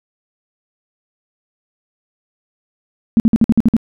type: tone bursts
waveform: sine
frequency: 226.1 Hz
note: A3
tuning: 47 cents sharp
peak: -6 dBFS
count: 8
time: 3.17-3.766 s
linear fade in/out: 0 ms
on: 29 ms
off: 52 ms
effects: none